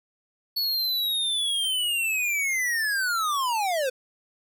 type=linear sweep; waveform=square; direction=down; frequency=4435 to 493.9 Hz; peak=-24 dBFS; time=0.56-3.9 s; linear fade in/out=10 ms; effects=none